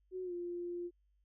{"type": "tone with pitch glide", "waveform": "sine", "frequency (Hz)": [370.1, 349.7], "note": ["F#4", "F4"], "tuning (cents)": [0, 2], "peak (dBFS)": -38, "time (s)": [0.11, 0.91], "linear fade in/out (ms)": 50, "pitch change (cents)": -98, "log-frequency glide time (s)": [0.23, 0.33], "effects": ["added 50 Hz sine -70 dBFS peak until 1.24 s"]}